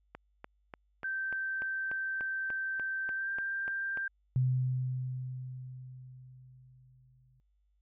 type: click train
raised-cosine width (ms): 0.5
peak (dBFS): -28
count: 14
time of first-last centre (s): 0.15-3.974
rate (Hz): 3.4
type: tone with pitch glide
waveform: sine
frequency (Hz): 1557 to 1582.4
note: G6 to G6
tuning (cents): -12 to +16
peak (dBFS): -32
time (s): 1.04-4.08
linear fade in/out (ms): 5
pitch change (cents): +28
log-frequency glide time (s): 3.15-3.29
type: tone with exponential decay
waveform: sine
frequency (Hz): 128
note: C3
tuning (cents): -38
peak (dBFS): -24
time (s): 4.36-7.4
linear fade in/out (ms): 0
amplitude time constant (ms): 660
effects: added 50 Hz sine -69 dBFS peak until 7.81 s